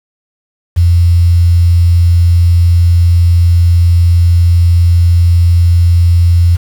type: tone with quantisation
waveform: sine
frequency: 86.3 Hz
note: F2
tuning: 20 cents flat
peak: -4 dBFS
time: 0.76-6.57 s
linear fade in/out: 20 ms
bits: 5
effects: none